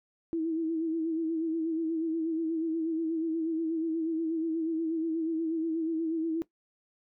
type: tone with vibrato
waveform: sine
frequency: 324.7 Hz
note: E4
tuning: 26 cents flat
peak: -27 dBFS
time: 0.33-6.42 s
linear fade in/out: 0 ms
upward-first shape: sine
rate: 8.3 Hz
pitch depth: 48 cents each way
effects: noise-tail reverb RT60 0.1 s tail -17 dB re dry